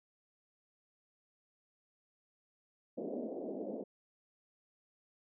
pink band-pass noise, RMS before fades -41 dBFS, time 2.97-3.84 s, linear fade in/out 10 ms, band 210 to 640 Hz, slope 48 dB/octave, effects none

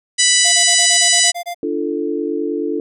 harmonic tone, 987.8 Hz, B5, in tune, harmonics 2 / 3 / 4 / 5 / 6 / 7 / 8 / 9, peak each -19 / -19 / -19 / -19 / -19 / -19 / -19 / -19 dBFS, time 0.18-1.32 s, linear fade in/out 20 ms
square tone bursts, 697 Hz, F5, 4 cents flat, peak -23 dBFS, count 10, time 0.44-1.546 s, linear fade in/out 20 ms, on 89 ms, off 24 ms
sine chord, D minor, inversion none, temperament equal with one note detuned, 293.7 / 343.2 / 440 Hz, D4 / F4 / A4, 0 / -30 / 0 cents, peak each -22 dBFS, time 1.63-2.8 s, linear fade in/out 2 ms
effects none

